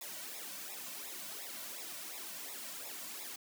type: noise with flanger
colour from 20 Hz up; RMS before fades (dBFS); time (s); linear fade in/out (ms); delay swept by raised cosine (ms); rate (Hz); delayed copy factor
white; -45; 0.01-3.36; 5; 0.65 to 2.45; 2.8; -0.9
effects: high-pass 200 Hz 12 dB/octave